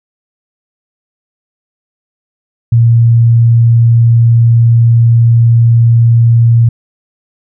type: tone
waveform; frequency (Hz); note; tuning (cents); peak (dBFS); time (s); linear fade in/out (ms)
sine; 116.54; A#2; 0; -3; 2.72-6.69; 5
effects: none